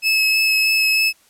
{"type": "tone with vibrato", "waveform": "30% pulse", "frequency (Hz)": 2590, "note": "E7", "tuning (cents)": -31, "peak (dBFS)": -11, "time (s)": [0.02, 1.13], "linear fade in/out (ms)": 50, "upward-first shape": "sine", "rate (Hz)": 3.2, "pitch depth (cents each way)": 10, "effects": ["white hiss -55 dBFS RMS until 1.29 s", "low-pass 12000 Hz 12 dB/octave"]}